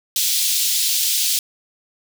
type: high-pass noise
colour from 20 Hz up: pink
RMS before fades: -19 dBFS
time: 0.16-1.39 s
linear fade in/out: 2 ms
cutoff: 3400 Hz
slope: 24 dB/octave
effects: none